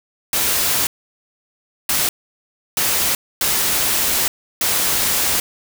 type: noise bursts at uneven times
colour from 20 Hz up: white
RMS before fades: -18 dBFS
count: 5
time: 0.33-0.87 / 1.89-2.09 / 2.77-3.15 / 3.41-4.28 / 4.61-5.4 s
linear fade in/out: 2 ms
effects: none